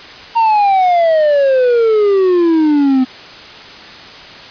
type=exponential sweep; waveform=triangle; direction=down; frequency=932.3 to 253.9 Hz; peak=-6 dBFS; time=0.35-3.05 s; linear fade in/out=20 ms; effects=white hiss -33 dBFS RMS until 4.5 s + resampled to 11025 Hz